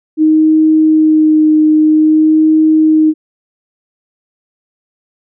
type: tone with vibrato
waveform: sine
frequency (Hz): 311.1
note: D#4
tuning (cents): 0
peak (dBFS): -5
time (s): 0.17-3.14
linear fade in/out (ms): 50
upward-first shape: sine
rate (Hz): 0.51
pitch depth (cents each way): 14
effects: none